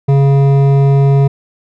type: tone with hard clipping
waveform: sine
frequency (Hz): 138.59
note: C#3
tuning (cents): 0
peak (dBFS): -8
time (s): 0.08-1.28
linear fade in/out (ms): 10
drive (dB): 11
effects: none